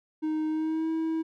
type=tone with pitch glide; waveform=triangle; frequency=311.1 to 322.3 Hz; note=D#4 to E4; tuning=0 to -39 cents; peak=-24 dBFS; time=0.22-1.23 s; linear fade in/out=20 ms; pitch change=+61 cents; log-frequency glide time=0.48-0.89 s; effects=none